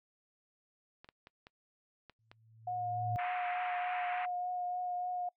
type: clicks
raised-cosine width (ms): 0.3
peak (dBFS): -36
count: 6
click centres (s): 1.045 / 1.089 / 1.271 / 1.469 / 2.097 / 2.315
type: tone with exponential growth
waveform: sine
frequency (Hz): 111.7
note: A2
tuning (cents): +27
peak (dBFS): -33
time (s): 2.19-3.16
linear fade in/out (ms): 0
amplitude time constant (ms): 210
type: tone with vibrato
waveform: sine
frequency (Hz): 720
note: F#5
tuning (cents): -47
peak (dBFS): -34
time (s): 2.67-5.29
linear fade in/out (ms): 5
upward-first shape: triangle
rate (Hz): 3.4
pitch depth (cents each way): 16
type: band-pass noise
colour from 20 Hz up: white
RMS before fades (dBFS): -42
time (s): 3.18-4.26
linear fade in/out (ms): 10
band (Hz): 840 to 2500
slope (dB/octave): 48
effects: noise-tail reverb RT60 0.1 s tail -24 dB re dry